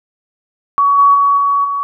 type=tone with level steps; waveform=sine; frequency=1127 Hz; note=C#6; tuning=28 cents sharp; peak=-8 / -5 / -8 / -10 / -15 dBFS; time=0.78-1.83 s; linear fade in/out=0 ms; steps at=0.98 / 1.14 / 1.37 / 1.64 s; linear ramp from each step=10 ms; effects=none